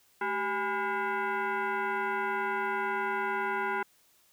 sine tone with frequency modulation, 217.5 Hz, A3, 20 cents flat, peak -28 dBFS, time 0.21-3.83 s, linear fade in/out 5 ms, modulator 606 Hz, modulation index 2.7, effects white hiss -65 dBFS RMS until 4.32 s

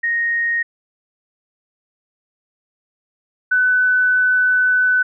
sine tone pair in turn, 1864.7 / 1501 Hz, A#6 / F#6, 0 / +24 cents, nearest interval major third, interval 376 cents, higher first, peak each -16 / -12 dBFS, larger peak second, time 0.03-0.63 / 3.51-5.03 s, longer second, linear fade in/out 10 ms, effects none

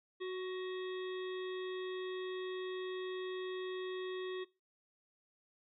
harmonic tone with a mistuned harmonic, 370 Hz, F#4, in tune, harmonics 1 / 3 / 5 / 7 / 9 / 10, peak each -38 / -51 / -51 / -58 / -54 / -56 dBFS, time 0.2-4.45 s, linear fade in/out 20 ms, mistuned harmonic 5, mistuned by +31 cents, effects noise-tail reverb RT60 0.3 s tail -23 dB re dry

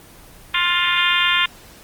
harmonic tone with a mistuned harmonic, 351.3 Hz, F4, 10 cents sharp, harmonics 3 / 4 / 5 / 6 / 7 / 8 / 9 / 10, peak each -23 / -23 / -23 / -23 / -23 / -23 / -23 / -23 dBFS, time 0.54-1.46 s, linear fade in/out 5 ms, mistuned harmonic 10, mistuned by +16 cents, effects pink hiss -44 dBFS RMS until 1.83 s + Opus 24 kbps

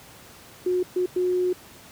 sine tone bursts at uneven times, 362.7 Hz, F#4, 34 cents flat, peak -20 dBFS, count 3, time 0.66-0.83 / 0.96-1.06 / 1.16-1.53 s, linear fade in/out 5 ms, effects pink hiss -47 dBFS RMS until 1.91 s + high-pass 80 Hz 12 dB/octave

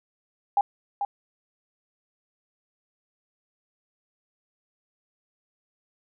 sine tone with echo, 808 Hz, G#5, 48 cents flat, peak -17 dBFS, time 0.57-0.61 s, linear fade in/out 2 ms, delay 440 ms, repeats 1, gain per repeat -7 dB, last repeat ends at 1.05 s, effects none

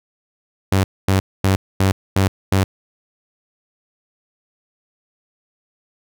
sawtooth tone bursts, 96.1 Hz, G2, 34 cents flat, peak -9 dBFS, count 6, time 0.72-2.64 s, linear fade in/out 5 ms, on 120 ms, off 240 ms, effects none

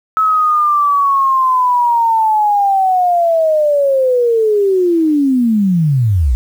sine linear sweep, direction down, 1297 to 55 Hz, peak -9 dBFS, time 0.17-6.35 s, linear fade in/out 0 ms, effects 7-bit

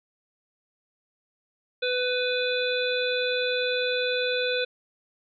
harmonic tone, 498.9 Hz, B4, 17 cents sharp, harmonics 1 / 3 / 5 / 7 / 8, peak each -26 / -31 / -32 / -32 / -34 dBFS, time 1.82-4.65 s, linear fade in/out 10 ms, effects none

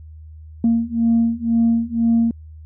sine beating tone pair, 229.6 / 231.6 Hz, A#3 / A#3, -26 / -11 cents, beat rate 2 Hz, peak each -17 / -16 dBFS, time 0.64-2.31 s, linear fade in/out 2 ms, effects tanh soft clip ceiling -9 dBFS + added 78 Hz sine -36 dBFS peak until 2.65 s

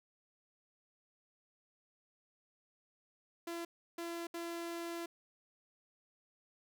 sawtooth tone bursts at uneven times, 338.9 Hz, E4, 48 cents sharp, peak -36 dBFS, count 3, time 3.47-3.65 / 3.98-4.27 / 4.34-5.06 s, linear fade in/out 5 ms, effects none

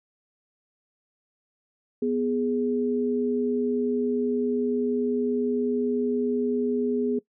sine tone pair together, 246.9 / 416.4 Hz, B3 / G#4, 0 / +5 cents, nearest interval major sixth, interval 905 cents, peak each -25 dBFS, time 2.02-7.19 s, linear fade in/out 5 ms, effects noise-tail reverb RT60 0.1 s tail -20 dB re dry

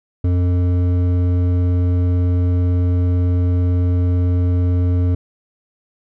sine tone with hard clipping, 89.1 Hz, F2, 35 cents sharp, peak -15 dBFS, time 0.24-5.15 s, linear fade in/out 5 ms, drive 10 dB, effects none

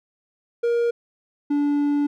triangle tone pair in turn, 471.4 / 289.4 Hz, A#4 / D4, +19 / -25 cents, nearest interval minor sixth, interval 844 cents, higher first, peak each -16 dBFS, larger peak neither, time 0.63-0.91 / 1.5-2.07 s, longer second, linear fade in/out 10 ms, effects none

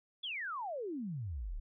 sine exponential sweep, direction down, 3520 to 31.52 Hz, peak -37 dBFS, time 0.23-1.6 s, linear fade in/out 10 ms, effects none

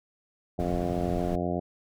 harmonic tone, 88 Hz, F2, 14 cents sharp, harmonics 1 / 2 / 3 / 4 / 5 / 6 / 7 / 8 / 9, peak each -36 / -32 / -34 / -34 / -37 / -39 / -35 / -35 / -46 dBFS, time 0.58-1.6 s, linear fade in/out 10 ms
brown noise, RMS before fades -35 dBFS, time 0.59-1.36 s, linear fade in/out 10 ms
effects none

